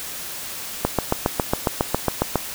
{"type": "click train", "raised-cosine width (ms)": 1, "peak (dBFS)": -3, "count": 12, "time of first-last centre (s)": [0.85, 2.357], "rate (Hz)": 7.3, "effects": ["white hiss -32 dBFS RMS until 2.54 s"]}